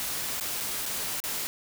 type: noise with dropouts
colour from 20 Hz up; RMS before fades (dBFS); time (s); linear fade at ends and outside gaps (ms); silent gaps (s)
white; -32; 0-1.47; 0; 0.399-0.409 / 0.603-0.607 / 0.856-0.861 / 1.202-1.239
effects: none